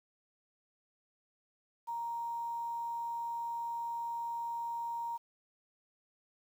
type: tone with quantisation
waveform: sine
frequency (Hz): 935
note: A#5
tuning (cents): +5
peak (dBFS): -35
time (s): 1.87-5.18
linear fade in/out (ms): 20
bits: 10
effects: none